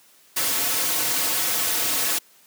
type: noise with comb filter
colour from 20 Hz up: white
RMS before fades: -23 dBFS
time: 0.36-2.19 s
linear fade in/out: 10 ms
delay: 5 ms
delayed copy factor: -0.9
effects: white hiss -55 dBFS RMS until 2.46 s + high-pass 150 Hz 12 dB/octave